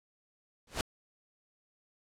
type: noise with exponential growth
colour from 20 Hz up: pink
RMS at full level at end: -27 dBFS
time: 0.67-0.81 s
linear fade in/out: 2 ms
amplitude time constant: 29 ms
effects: low-pass 9000 Hz 12 dB/octave